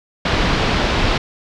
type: low-pass noise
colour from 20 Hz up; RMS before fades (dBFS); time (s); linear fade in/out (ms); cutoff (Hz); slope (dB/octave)
pink; -17; 0.25-1.18; 5; 4500; 24
effects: none